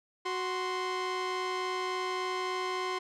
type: tone pair together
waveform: sawtooth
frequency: 370 / 1046.5 Hz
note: F#4 / C6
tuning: 0 / 0 cents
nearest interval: octave + tritone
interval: 1800 cents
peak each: -30 / -30 dBFS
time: 0.25-2.99 s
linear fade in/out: 10 ms
effects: low-pass 5000 Hz 12 dB/octave